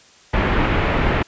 pink low-pass noise, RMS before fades -18 dBFS, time 0.33-1.23 s, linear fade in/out 10 ms, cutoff 2600 Hz, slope 24 dB/octave, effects white hiss -49 dBFS RMS until 1.27 s + resampled to 16000 Hz

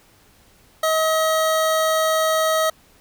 25% pulse tone, 636 Hz, D#5, 38 cents sharp, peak -13 dBFS, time 0.83-2.7 s, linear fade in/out 5 ms, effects pink hiss -54 dBFS RMS until 3 s

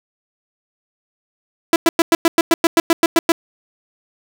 sawtooth tone bursts, 333.1 Hz, E4, 18 cents sharp, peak -5 dBFS, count 13, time 1.73-3.32 s, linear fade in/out 2 ms, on 30 ms, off 100 ms, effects none

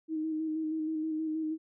sine tone with vibrato, 314.6 Hz, D#4, 19 cents sharp, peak -30 dBFS, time 0.08-1.58 s, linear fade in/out 50 ms, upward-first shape square, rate 6.3 Hz, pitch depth 22 cents each way, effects none

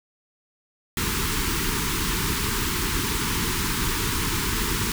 pink band-stop noise, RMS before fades -25 dBFS, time 0.97-4.92 s, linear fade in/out 2 ms, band 450 to 880 Hz, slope 96 dB/octave, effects none

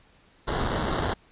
pink noise with sample-and-hold, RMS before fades -27 dBFS, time 0.47-1.14 s, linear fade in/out 10 ms, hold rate 2450 Hz, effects pink hiss -59 dBFS RMS until 1.31 s + resampled to 8000 Hz

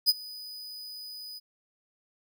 45% pulse tone with ADSR envelope, 4978 Hz, D#8, in tune, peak -16 dBFS, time 0.06-1.4 s, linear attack 32 ms, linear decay 33 ms, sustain -23 dB, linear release 27 ms, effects none

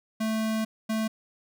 square tone bursts at uneven times, 220 Hz, A3, in tune, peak -26 dBFS, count 2, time 0.2-0.65 / 0.89-1.08 s, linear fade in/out 10 ms, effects none

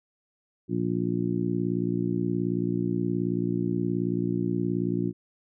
harmonic tone, 58.7 Hz, A#1, 13 cents sharp, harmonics 2 / 3 / 4 / 5 / 6, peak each -32 / -29 / -33 / -30 / -31 dBFS, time 0.68-5.13 s, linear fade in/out 50 ms, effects none

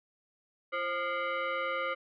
sine tone with frequency modulation, 341.1 Hz, F4, 41 cents flat, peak -30 dBFS, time 0.72-1.95 s, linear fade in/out 20 ms, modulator 871 Hz, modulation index 2.2, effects none

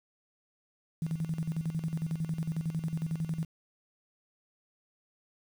sine tone with tremolo, 161.6 Hz, E3, 34 cents flat, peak -28 dBFS, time 1.02-3.45 s, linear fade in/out 2 ms, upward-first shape square, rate 11 Hz, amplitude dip 70%, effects 9-bit

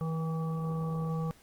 harmonic tone with a mistuned harmonic, 161.2 Hz, E3, 38 cents flat, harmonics 1 / 3 / 5 / 7, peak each -30 / -40 / -45 / -43 dBFS, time 0.01-1.31 s, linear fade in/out 0 ms, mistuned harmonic 7, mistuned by +23 cents, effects pink hiss -60 dBFS RMS until 1.42 s + Opus 24 kbps

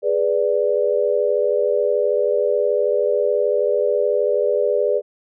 sine chord, G# diminished, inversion none, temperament equal, 415.3 / 493.9 / 587.3 Hz, G#4 / B4 / D5, 0 / 0 / 0 cents, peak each -20 dBFS, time 0.02-5.02 s, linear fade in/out 50 ms, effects none

